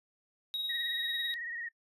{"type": "tone with tremolo", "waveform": "triangle", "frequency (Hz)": 3800, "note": "A#7", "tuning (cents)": 33, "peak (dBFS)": -30, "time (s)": [0.54, 1.34], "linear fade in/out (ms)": 0, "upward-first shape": "triangle", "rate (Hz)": 20, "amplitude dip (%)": 45}
{"type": "tone with vibrato", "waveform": "sine", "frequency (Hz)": 1878, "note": "A#6", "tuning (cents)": 12, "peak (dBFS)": -37, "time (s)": [0.69, 1.69], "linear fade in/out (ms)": 10, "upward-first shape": "triangle", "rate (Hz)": 18, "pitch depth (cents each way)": 60}
{"effects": ["noise-tail reverb RT60 0.1 s tail -21 dB re dry", "resampled to 32000 Hz"]}